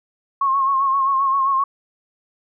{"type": "tone with vibrato", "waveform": "sine", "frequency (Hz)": 1085, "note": "C#6", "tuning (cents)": -37, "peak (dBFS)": -15, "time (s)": [0.41, 1.64], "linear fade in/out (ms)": 5, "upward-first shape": "sine", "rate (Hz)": 7.6, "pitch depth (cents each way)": 47, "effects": []}